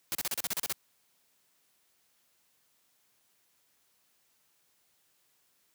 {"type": "noise bursts", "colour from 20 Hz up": "white", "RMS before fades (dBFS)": -32, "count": 10, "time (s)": [0.12, 0.725], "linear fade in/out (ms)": 0, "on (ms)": 29, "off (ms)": 35, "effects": ["white hiss -71 dBFS RMS until 5.74 s", "high-pass 80 Hz 12 dB/octave"]}